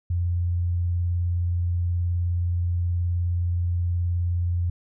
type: tone with vibrato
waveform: sine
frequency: 87.31 Hz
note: F2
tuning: in tune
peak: -21 dBFS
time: 0.1-4.7 s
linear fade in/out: 5 ms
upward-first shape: sine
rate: 19 Hz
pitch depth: 20 cents each way
effects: none